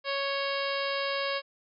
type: harmonic tone with a mistuned harmonic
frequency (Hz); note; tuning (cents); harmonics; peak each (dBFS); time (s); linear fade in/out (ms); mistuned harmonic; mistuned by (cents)
554.4; C#5; 0; 1 / 2 / 3 / 4 / 5 / 6 / 7 / 8 / 9; -32 / -35 / -37 / -38 / -39 / -40 / -40 / -41 / -42; 0.04-1.42; 50; 6; -57
effects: none